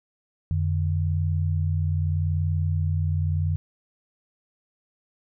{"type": "tone pair together", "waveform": "sine", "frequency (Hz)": [89.19, 150], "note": ["F2", "D3"], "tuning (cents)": [37, 37], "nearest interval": "major sixth", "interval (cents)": 900, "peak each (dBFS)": [-22, -27], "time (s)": [0.51, 3.56], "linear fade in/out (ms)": 0, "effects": []}